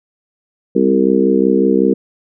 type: harmonic tone with a mistuned harmonic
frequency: 65.41 Hz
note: C2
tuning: in tune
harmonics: 3 / 4 / 5 / 6 / 7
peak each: -16 / -16 / -16 / -16 / -16 dBFS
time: 0.75-1.94 s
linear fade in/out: 10 ms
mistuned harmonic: 3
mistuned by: +25 cents
effects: none